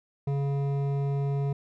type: tone with hard clipping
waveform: sine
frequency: 140 Hz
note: C#3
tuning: 18 cents sharp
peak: -27 dBFS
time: 0.27-1.53 s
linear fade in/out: 5 ms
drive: 11 dB
effects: none